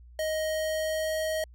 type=tone with pitch glide; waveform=square; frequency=626 to 630.4 Hz; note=D#5 to D#5; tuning=+10 to +23 cents; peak=-28 dBFS; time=0.19-1.44 s; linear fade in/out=2 ms; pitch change=+13 cents; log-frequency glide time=0.45-1.21 s; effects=added 60 Hz sine -48 dBFS peak until 1.54 s